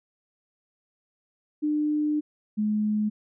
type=tone pair in turn; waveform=sine; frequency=300.3 / 211.9 Hz; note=D4 / G#3; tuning=+39 / +35 cents; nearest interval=tritone; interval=604 cents; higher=first; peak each=-22 dBFS; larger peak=neither; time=1.62-2.21 / 2.57-3.1 s; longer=first; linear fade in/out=20 ms; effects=none